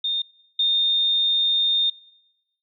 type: tone pair in turn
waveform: sine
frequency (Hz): 3647 / 3647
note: A#7 / A#7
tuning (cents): -39 / -39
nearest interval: unison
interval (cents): 0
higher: neither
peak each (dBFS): -21 / -17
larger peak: second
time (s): 0.04-0.22 / 0.59-1.9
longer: second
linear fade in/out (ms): 5
effects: noise-tail reverb RT60 1.0 s tail -24 dB re dry